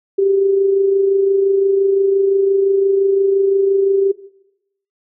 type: tone with amplitude modulation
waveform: sine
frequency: 392 Hz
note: G4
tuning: in tune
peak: -9 dBFS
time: 0.18-4.12 s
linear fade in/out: 10 ms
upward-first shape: sine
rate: 25.8 Hz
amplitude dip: 45%
effects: noise-tail reverb RT60 0.8 s tail -17 dB re dry